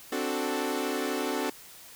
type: chord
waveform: sawtooth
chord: D dominant seventh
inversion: third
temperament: equal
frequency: 261.6 / 293.7 / 370 / 440 Hz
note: C4 / D4 / F#4 / A4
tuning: 0 / 0 / 0 / 0 cents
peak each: -30 dBFS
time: 0.12-1.5 s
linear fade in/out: 5 ms
effects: white hiss -49 dBFS RMS until 1.95 s